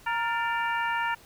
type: harmonic tone with a mistuned harmonic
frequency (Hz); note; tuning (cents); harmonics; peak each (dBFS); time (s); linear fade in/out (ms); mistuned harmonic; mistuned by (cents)
466.2; A#4; 0; 2 / 3 / 4 / 5 / 6; -28 / -32 / -32 / -37 / -39; 0.06-1.15; 10; 4; -83
effects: pink hiss -54 dBFS RMS until 1.25 s